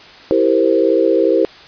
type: chord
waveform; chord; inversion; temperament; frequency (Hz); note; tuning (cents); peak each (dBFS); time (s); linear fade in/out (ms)
sine; C dominant seventh; first; equal; 329.6 / 392 / 466.2 / 523.3; E4 / G4 / Bb4 / C5; 0 / 0 / 0 / 0; -16; 0.31-1.45; 0
effects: white hiss -39 dBFS RMS until 1.67 s + resampled to 11025 Hz